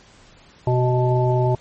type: harmonic tone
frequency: 125.1 Hz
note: B2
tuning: 23 cents sharp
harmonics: 1 / 3 / 5 / 7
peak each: -17 / -22 / -24 / -25 dBFS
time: 0.67-1.55 s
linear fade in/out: 2 ms
effects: pink hiss -50 dBFS RMS until 1.6 s + MP3 32 kbps